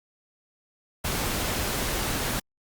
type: noise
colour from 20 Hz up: pink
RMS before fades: -28 dBFS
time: 1.04-2.4 s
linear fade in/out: 10 ms
effects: Opus 48 kbps